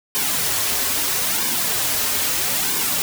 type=noise with flanger; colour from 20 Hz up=white; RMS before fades=-21 dBFS; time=0.15-3.02 s; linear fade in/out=0 ms; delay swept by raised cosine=1.5 to 6.2 ms; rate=0.77 Hz; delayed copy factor=-0.65; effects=none